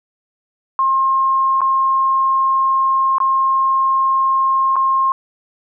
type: tone with dropouts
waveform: sine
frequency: 1067 Hz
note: C6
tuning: 34 cents sharp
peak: -12 dBFS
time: 0.79-5.12 s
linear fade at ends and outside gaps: 1 ms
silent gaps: 1.607-1.616 / 3.183-3.202 / 4.758-4.764 s
effects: none